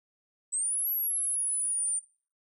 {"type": "exponential two-way sweep", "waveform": "sine", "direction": "up then down", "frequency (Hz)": [7902, 11800, 9000], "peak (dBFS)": -26, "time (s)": [0.52, 2], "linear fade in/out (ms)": 20, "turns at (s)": 0.89, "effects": ["noise-tail reverb RT60 0.4 s tail -21 dB re dry", "tanh soft clip ceiling -22 dBFS"]}